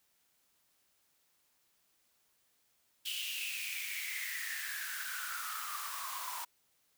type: noise with high-pass filter sweep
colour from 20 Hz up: white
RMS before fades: -40 dBFS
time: 3.05-6.45 s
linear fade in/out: 10 ms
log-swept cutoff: 3000 to 940 Hz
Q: 9.4
effects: white hiss -74 dBFS RMS until 6.97 s